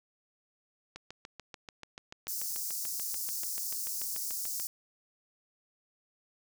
click train, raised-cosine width 0.2 ms, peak -26 dBFS, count 26, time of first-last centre 0.96-4.599 s, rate 6.87 Hz
white high-pass noise, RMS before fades -36 dBFS, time 2.28-4.67 s, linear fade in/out 0 ms, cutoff 4900 Hz, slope 48 dB/octave
effects none

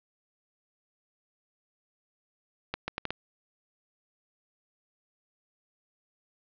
accelerating click train, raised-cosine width 0.3 ms, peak -15 dBFS, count 5, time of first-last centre 2.74-3.106 s, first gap 140 ms, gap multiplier 0.72, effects resampled to 11025 Hz + 7-bit

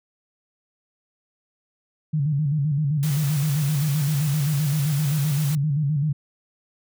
sine tone with vibrato, 146.83 Hz, D3, in tune, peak -19 dBFS, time 2.13-6.13 s, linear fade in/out 10 ms, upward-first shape square, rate 7.7 Hz, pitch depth 88 cents each way
white noise, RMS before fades -34 dBFS, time 3.03-5.55 s, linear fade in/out 0 ms
effects none

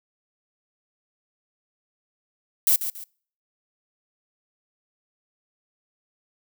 violet noise with echo, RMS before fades -18 dBFS, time 2.67-2.76 s, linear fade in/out 2 ms, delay 140 ms, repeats 2, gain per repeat -10 dB, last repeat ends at 3.04 s, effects noise-tail reverb RT60 0.5 s tail -25 dB re dry

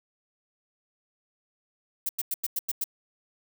violet noise bursts, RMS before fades -28 dBFS, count 7, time 2.06-2.841 s, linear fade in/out 5 ms, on 31 ms, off 94 ms, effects none

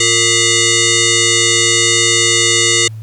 sine tone with frequency modulation, 1975.5 Hz, B6, in tune, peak -9 dBFS, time 0-2.88 s, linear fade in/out 5 ms, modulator 812 Hz, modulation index 7.3, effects added 110 Hz sine -25 dBFS peak until 3.02 s + pink hiss -50 dBFS RMS until 3.02 s

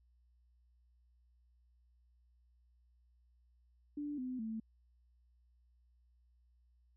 sine tone with pitch steps, 292.5 / 254.6 / 221.7 Hz, D4 / C4 / A3, -7 / -47 / +13 cents, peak -38 dBFS, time 3.97-4.6 s, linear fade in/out 5 ms, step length 210 ms, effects added 60 Hz sine -67 dBFS peak until 6.96 s

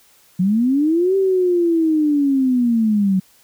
sine linear two-way sweep, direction up then down, 174.61 to 390.7 to 184.7 Hz, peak -13 dBFS, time 0.39-3.2 s, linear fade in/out 10 ms, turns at 1.16 s, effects white hiss -53 dBFS RMS until 3.43 s

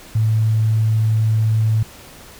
sine tone, 110 Hz, A2, in tune, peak -13 dBFS, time 0.15-1.83 s, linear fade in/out 5 ms, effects pink hiss -41 dBFS RMS until 2.39 s

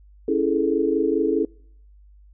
sine chord, A major seventh, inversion first, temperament equal, 277.2 / 329.6 / 415.3 / 440 Hz, C#4 / E4 / G#4 / A4, 0 / 0 / 0 / 0 cents, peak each -25 / -23 / -24 / -23 dBFS, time 0.28-1.45 s, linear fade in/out 5 ms, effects noise-tail reverb RT60 0.6 s tail -25 dB re dry + added 50 Hz sine -47 dBFS peak until 2.33 s

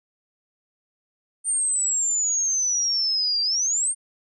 sine exponential two-way sweep, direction down then up, 8920 to 4699 to 8920 Hz, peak -20 dBFS, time 1.44-3.95 s, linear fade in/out 50 ms, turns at 3.42 s, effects none

